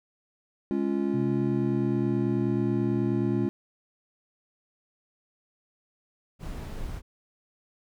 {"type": "chord", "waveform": "triangle", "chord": "Db major", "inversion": "second", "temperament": "just", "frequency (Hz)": [207.9, 277.2, 346.5], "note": ["Ab3", "Db4", "F4"], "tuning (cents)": [2, 0, -14], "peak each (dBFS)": -27, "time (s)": [0.71, 3.49], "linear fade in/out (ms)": 0}
{"type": "tone with pitch glide", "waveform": "sine", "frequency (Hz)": [130.1, 119.99], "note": ["C3", "B2"], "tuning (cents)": [-9, -50], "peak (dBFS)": -29, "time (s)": [1.13, 3.47], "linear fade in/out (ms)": 20, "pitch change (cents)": -141, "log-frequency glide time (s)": [1.46, 2.6]}
{"type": "noise", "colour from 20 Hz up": "brown", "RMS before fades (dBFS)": -35, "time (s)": [6.39, 7.02], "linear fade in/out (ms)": 50}
{"effects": []}